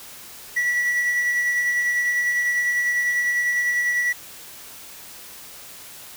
triangle tone with tremolo, 1947 Hz, B6, 25 cents flat, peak -16 dBFS, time 0.56-4.13 s, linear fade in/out 10 ms, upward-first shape sine, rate 10 Hz, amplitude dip 30%, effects white hiss -41 dBFS RMS until 6.16 s

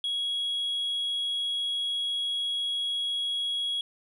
sine tone, 3322 Hz, G#7, in tune, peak -25 dBFS, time 0.04-3.81 s, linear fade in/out 2 ms, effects tanh soft clip ceiling -25 dBFS + 11-bit

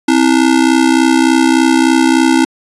square ring-modulated tone, 293.7 Hz, D4, in tune, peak -5 dBFS, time 0.08-2.45 s, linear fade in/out 5 ms, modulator 31.7 Hz, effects resampled to 24000 Hz

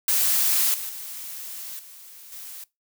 blue noise with level steps, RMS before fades -21 / -32 / -36 / -45 / -39 dBFS, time 0.08-2.64 s, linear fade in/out 2 ms, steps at 0.74 / 0.89 / 1.79 / 2.32 s, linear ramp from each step 2 ms, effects noise-tail reverb RT60 0.2 s tail -21 dB re dry

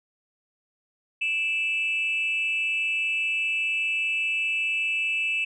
sine tone with amplitude modulation, 2637 Hz, E7, in tune, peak -19 dBFS, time 1.21-5.45 s, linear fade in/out 10 ms, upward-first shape sine, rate 275 Hz, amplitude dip 70%, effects tanh soft clip ceiling -17 dBFS

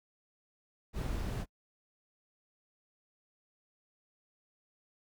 brown noise, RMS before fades -36 dBFS, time 0.93-1.46 s, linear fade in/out 50 ms, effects noise-tail reverb RT60 0.1 s tail -26 dB re dry

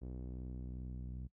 sawtooth tone with low-pass filter sweep, 62.6 Hz, B1, 24 cents sharp, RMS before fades -45 dBFS, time 0.01-1.28 s, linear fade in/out 20 ms, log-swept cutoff 390 to 180 Hz, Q 1.2, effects noise-tail reverb RT60 0.1 s tail -20 dB re dry

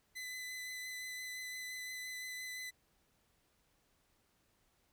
sawtooth tone with vibrato, 2011 Hz, B6, 31 cents sharp, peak -39 dBFS, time 0.15-2.71 s, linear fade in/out 20 ms, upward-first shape sine, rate 5.8 Hz, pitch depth 11 cents each way, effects pink hiss -75 dBFS RMS until 4.92 s

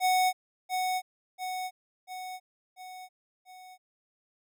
square tone with echo, 740 Hz, F#5, in tune, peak -23 dBFS, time 0-0.33 s, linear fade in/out 50 ms, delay 690 ms, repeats 5, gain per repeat -5 dB, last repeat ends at 3.78 s, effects none

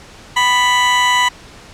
20% pulse tone with amplitude modulation, 989 Hz, B5, 2 cents sharp, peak -4 dBFS, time 0.36-1.29 s, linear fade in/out 10 ms, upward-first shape sine, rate 231 Hz, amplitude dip 40%, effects pink hiss -39 dBFS RMS until 1.73 s + low-pass 7000 Hz 12 dB/octave

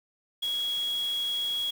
sine tone in noise, 3322 Hz, G#7, in tune, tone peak -27 dBFS, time 0.42-1.71 s, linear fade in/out 10 ms, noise white, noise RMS -44 dBFS, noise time 0.42-1.71 s, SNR +14 dB, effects none

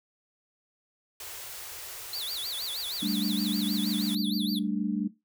white band-stop noise, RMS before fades -41 dBFS, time 1.2-4.15 s, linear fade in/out 2 ms, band 130 to 340 Hz, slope 48 dB/octave
square tone with vibrato, 3973 Hz, B7, 10 cents sharp, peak -33 dBFS, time 2.13-4.59 s, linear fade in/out 2 ms, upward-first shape sine, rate 6.4 Hz, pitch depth 290 cents each way
sine chord, G suspended second, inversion none, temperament just, 196 / 220.5 / 294 Hz, G3 / A3 / D4, 0 / +4 / +2 cents, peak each -31 dBFS, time 3.02-5.08 s, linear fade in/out 10 ms
effects noise-tail reverb RT60 0.2 s tail -17 dB re dry

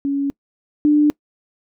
sine tone pair in turn, 279.7 / 297.3 Hz, C#4 / D4, +16 / +21 cents, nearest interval minor second, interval 105 cents, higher second, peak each -17 / -10 dBFS, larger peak second, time 0.05-0.3 / 0.85-1.1 s, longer neither, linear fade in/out 0 ms, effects noise-tail reverb RT60 0.1 s tail -24 dB re dry

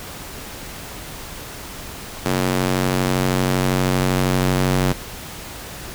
square tone with high-pass filter sweep, 46.33 Hz, F#1, 3 cents sharp, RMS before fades -19 dBFS, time 2.25-4.93 s, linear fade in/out 10 ms, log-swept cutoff 190 to 110 Hz, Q 0.78, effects pink hiss -34 dBFS RMS until 5.94 s

